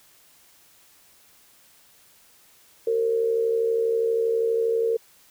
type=tone with amplitude modulation; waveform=sine; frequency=457.2 Hz; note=A#4; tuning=34 cents flat; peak=-17 dBFS; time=2.87-4.97 s; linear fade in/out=5 ms; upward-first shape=sine; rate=72.4 Hz; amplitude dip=60%; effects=white hiss -56 dBFS RMS until 5.3 s